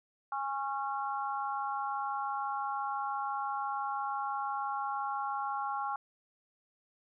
harmonic tone, 274.1 Hz, C#4, 19 cents flat, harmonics 3 / 4 / 5, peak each -35 / -37 / -39 dBFS, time 0.32-5.96 s, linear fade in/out 2 ms, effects none

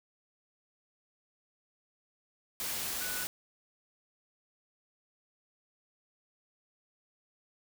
sine tone in noise, 1480 Hz, F#6, in tune, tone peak -41 dBFS, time 3.01-3.24 s, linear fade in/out 0 ms, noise white, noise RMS -36 dBFS, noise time 2.6-3.27 s, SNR -8 dB, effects none

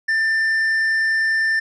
triangle tone with tanh clipping, 1785 Hz, A6, 24 cents sharp, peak -17 dBFS, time 0.08-1.6 s, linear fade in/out 10 ms, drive 9 dB, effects none

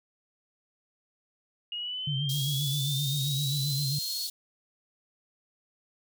sine linear sweep, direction up, 2858 to 4373 Hz, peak -32 dBFS, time 1.72-4.27 s, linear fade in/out 2 ms
sine tone with vibrato, 140.2 Hz, C#3, 20 cents sharp, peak -28 dBFS, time 2.07-3.99 s, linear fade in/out 5 ms, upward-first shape sine, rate 7.6 Hz, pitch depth 97 cents each way
pink high-pass noise, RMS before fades -37 dBFS, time 2.29-4.3 s, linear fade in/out 5 ms, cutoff 3500 Hz, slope 48 dB/octave
effects none

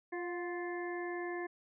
harmonic tone with a mistuned harmonic, 349.4 Hz, F4, 1 cent sharp, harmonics 1 / 2 / 3 / 5 / 6, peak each -38 / -45 / -48 / -45 / -50 dBFS, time 0.12-1.47 s, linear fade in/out 10 ms, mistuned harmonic 2, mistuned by +34 cents, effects none

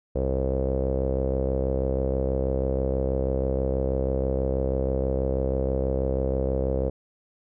sawtooth tone with low-pass filter, 66.2 Hz, C2, 21 cents sharp, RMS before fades -25 dBFS, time 0.15-6.9 s, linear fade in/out 10 ms, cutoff 510 Hz, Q 6.7, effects none

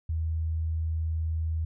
sine tone, 80.4 Hz, E2, 43 cents flat, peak -26 dBFS, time 0.09-1.65 s, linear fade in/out 5 ms, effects none

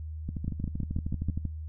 two click trains, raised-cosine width 5 ms, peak -20 / -18 dBFS, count 16 / 6, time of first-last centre 0.29-1.453 / 0.48-1.286 s, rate 12.9 / 6.2 Hz, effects noise-tail reverb RT60 0.2 s tail -22 dB re dry + added 78 Hz sine -35 dBFS peak until 1.68 s

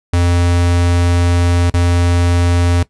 square tone with dropouts, 87.2 Hz, F2, 2 cents flat, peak -11 dBFS, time 0.13-2.83 s, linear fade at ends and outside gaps 5 ms, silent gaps 1.701-1.739 s, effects noise-tail reverb RT60 0.1 s tail -17 dB re dry + resampled to 24000 Hz

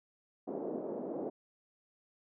pink band-pass noise, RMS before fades -39 dBFS, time 0.47-1.3 s, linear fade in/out 10 ms, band 260 to 600 Hz, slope 24 dB/octave, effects none

